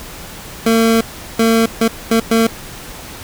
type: tone bursts at uneven times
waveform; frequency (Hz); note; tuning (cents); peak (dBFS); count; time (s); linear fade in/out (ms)
25% pulse; 226.6; A#3; -49; -6; 5; 0.66-1.01 / 1.39-1.66 / 1.81-1.88 / 2.11-2.2 / 2.31-2.47; 5
effects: pink hiss -32 dBFS RMS until 3.23 s